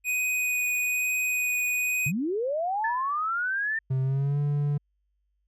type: tone with vibrato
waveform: square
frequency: 2489 Hz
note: D#7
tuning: in tune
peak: -25 dBFS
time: 0.04-2.12 s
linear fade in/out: 50 ms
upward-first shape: sine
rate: 1.1 Hz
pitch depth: 8 cents each way
type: linear sweep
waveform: sine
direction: up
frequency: 123.47 to 1812 Hz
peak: -25 dBFS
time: 2.06-3.79 s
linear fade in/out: 5 ms
type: tone with exponential decay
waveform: sine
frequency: 1737 Hz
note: A6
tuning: 23 cents flat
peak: -25 dBFS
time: 2.84-3.21 s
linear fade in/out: 5 ms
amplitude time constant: 80 ms
type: tone with pitch glide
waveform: triangle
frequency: 131.5 to 145.07 Hz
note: C3 to D3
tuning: +9 to -21 cents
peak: -21 dBFS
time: 3.9-4.78 s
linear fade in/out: 10 ms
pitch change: +170 cents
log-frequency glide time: 4.02-4.39 s
effects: added 50 Hz sine -70 dBFS peak until 5.47 s